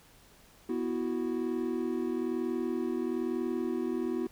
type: chord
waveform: triangle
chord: B suspended fourth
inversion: none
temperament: just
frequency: 246.9 / 329.3 / 370.4 Hz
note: B3 / E4 / F#4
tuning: 0 / -2 / +2 cents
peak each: -32 dBFS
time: 0.69-4.27 s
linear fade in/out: 5 ms
effects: pink hiss -59 dBFS RMS until 4.31 s